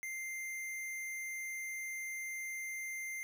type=tone; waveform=square; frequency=2093 Hz; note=C7; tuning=in tune; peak=-40 dBFS; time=0.03-3.23 s; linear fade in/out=0 ms; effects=none